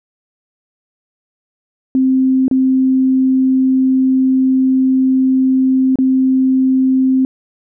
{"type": "tone with dropouts", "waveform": "sine", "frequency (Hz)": 261.6, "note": "C4", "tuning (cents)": 0, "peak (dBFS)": -9, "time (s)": [1.95, 7.25], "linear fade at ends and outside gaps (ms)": 1, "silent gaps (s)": [[2.481, 2.512], [5.957, 5.987]], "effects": []}